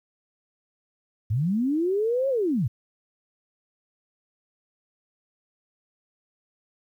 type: linear two-way sweep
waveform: sine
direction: up then down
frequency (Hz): 96 to 554 to 96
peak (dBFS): -21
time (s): 1.3-2.68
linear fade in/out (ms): 10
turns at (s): 2.29
effects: 10-bit

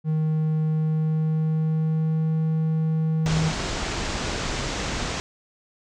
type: tone with pitch glide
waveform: triangle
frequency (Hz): 156.4 to 158.95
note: D#3 to D#3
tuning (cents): +9 to +37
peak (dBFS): -18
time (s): 0.04-3.53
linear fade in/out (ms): 50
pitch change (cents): +28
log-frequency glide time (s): 0.63-2.34
type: low-pass noise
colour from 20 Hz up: pink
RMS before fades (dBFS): -28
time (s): 3.26-5.2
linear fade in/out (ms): 0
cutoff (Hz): 7500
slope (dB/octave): 48
effects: none

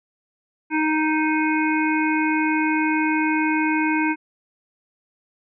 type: harmonic tone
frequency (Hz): 311.1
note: D#4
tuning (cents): 0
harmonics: 1 / 3 / 5 / 7 / 8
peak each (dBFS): -20 / -25 / -27 / -28 / -29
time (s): 0.7-4.16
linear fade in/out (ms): 50
effects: none

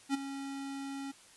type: tone with ADSR envelope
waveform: square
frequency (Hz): 275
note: C#4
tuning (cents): -14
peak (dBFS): -27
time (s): 0.09-1.12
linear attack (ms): 52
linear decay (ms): 15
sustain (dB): -12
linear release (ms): 15
effects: white hiss -58 dBFS RMS until 1.36 s + resampled to 24000 Hz

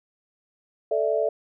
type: chord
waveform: sine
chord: A suspended fourth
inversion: none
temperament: equal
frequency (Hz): 440 / 587.3 / 659.3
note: A4 / D5 / E5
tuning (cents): 0 / 0 / 0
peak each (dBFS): -25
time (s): 0.91-1.29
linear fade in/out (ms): 5
effects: none

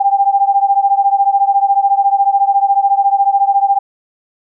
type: beating tone pair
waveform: sine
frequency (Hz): 790 / 804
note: G5 / G5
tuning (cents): +13 / +44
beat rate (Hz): 14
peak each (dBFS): -11 / -13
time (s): 0-3.79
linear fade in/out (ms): 10
effects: none

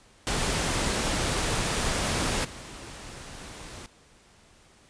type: noise with level steps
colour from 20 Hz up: pink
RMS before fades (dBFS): -27 / -42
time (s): 0.27-3.86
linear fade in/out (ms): 0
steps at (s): 2.44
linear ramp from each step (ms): 10
effects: pink hiss -57 dBFS RMS until 4.89 s + resampled to 22050 Hz

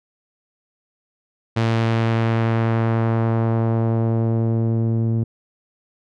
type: tone with low-pass filter sweep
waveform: sawtooth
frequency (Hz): 113.8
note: A#2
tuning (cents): -41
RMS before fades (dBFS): -19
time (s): 1.56-5.24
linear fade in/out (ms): 10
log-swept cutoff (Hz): 4300 to 270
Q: 0.82
effects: none

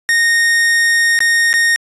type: tone with dropouts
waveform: 45% pulse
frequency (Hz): 1852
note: A#6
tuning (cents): -12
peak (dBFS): -10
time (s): 0.09-1.76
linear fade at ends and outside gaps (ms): 0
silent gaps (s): 1.19-1.205 / 1.53-1.539
effects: resampled to 24000 Hz

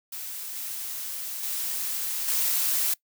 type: noise with level steps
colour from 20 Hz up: blue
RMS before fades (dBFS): -36 / -34 / -30 / -25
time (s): 0.12-2.94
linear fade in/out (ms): 5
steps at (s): 0.55 / 1.43 / 2.28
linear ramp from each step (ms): 5
effects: noise-tail reverb RT60 0.1 s tail -22 dB re dry

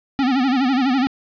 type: tone with vibrato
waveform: square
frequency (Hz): 261.6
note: C4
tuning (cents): 0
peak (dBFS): -16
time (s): 0.19-1.07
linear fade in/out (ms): 0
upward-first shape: sine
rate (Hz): 12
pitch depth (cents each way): 120
effects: resampled to 11025 Hz + 8-bit

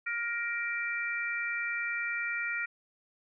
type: harmonic tone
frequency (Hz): 470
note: A#4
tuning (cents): +14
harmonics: 3 / 4 / 5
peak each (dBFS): -35 / -35 / -35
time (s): 0.06-2.66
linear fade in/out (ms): 10
effects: none

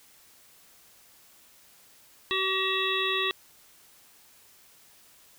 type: harmonic tone with a mistuned harmonic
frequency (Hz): 380.8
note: F#4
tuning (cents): +50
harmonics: 1 / 3 / 5 / 7 / 9 / 10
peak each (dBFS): -32 / -32 / -32 / -32 / -32 / -32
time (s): 2.31-3.31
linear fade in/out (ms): 0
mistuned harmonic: 9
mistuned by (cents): -24
effects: white hiss -57 dBFS RMS until 5.38 s

